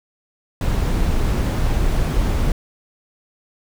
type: noise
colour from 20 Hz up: brown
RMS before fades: -18 dBFS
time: 0.61-2.52 s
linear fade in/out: 2 ms
effects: none